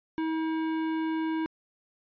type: tone with hard clipping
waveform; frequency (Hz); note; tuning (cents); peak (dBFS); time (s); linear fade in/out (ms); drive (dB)
sine; 320; D#4; +49; -29; 0.18-1.46; 0; 14
effects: resampled to 11025 Hz